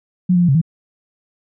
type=tone with pitch steps; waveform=sine; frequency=181.4 / 176 / 174.6 / 135.4 / 163.6 Hz; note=F#3 / F3 / F3 / C#3 / E3; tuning=-34 / +14 / 0 / -40 / -13 cents; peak=-10 dBFS; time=0.29-0.615 s; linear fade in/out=10 ms; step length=65 ms; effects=none